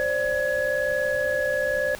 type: tone cluster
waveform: sine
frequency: 524 / 585 / 1682 Hz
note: C5 / D5 / G#6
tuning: +2 / -7 / +22 cents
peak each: -26 dBFS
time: 0-1.95 s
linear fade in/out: 0 ms
effects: pink hiss -41 dBFS RMS until 1.99 s